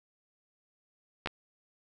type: clicks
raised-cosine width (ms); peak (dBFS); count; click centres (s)
0.3; -15 / -20; 2; 1.26 / 1.273
effects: none